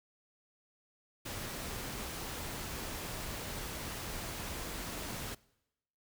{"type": "noise", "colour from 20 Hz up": "pink", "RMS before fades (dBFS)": -41, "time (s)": [1.25, 5.35], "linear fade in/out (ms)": 10, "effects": ["noise-tail reverb RT60 0.9 s tail -23 dB re dry"]}